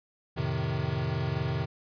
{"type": "chord", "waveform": "square", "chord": "F dominant seventh", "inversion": "none", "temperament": "equal", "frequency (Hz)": [87.31, 110, 130.81, 155.56], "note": ["F2", "A2", "C3", "Eb3"], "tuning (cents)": [0, 0, 0, 0], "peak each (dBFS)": [-37, -36, -32, -34], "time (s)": [0.36, 1.66], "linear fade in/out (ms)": 20, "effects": ["resampled to 11025 Hz"]}